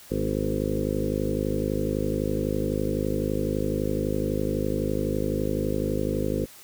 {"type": "harmonic tone with a mistuned harmonic", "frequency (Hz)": 51.91, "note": "G#1", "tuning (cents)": 0, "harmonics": [1, 2, 3, 4, 5, 6, 7, 8, 9, 10], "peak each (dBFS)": [-33, -33, -33, -33, -33, -33, -33, -33, -33, -33], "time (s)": [0.1, 6.46], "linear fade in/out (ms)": 20, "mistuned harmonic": 5, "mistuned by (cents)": -25, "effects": ["white hiss -48 dBFS RMS until 6.63 s"]}